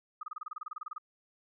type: tone bursts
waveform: sine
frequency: 1244.5 Hz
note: D#6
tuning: in tune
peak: -36 dBFS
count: 16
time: 0.21-0.982 s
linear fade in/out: 5 ms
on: 22 ms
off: 28 ms
effects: none